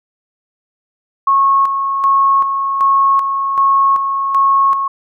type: tone with tremolo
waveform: sine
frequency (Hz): 1095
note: C#6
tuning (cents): -22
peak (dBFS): -8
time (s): 1.27-4.88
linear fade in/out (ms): 5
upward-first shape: square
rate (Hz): 1.3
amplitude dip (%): 50
effects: none